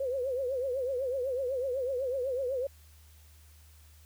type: tone with vibrato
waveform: sine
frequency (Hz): 518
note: C5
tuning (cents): -17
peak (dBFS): -29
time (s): 0-2.67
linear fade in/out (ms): 5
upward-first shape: triangle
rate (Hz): 8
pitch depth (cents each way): 140
effects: added 76 Hz sine -54 dBFS peak until 4.05 s + white hiss -62 dBFS RMS until 4.05 s